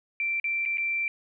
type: tone with dropouts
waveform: sine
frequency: 2349 Hz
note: D7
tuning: in tune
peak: -25 dBFS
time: 0.2-1.08 s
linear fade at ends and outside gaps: 1 ms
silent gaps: 0.399-0.442 / 0.653-0.659 / 0.773-0.781 s
effects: none